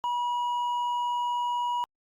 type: tone with hard clipping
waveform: sine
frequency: 968 Hz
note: B5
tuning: 35 cents flat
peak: -27 dBFS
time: 0.04-1.84 s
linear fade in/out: 0 ms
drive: 4 dB
effects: Opus 48 kbps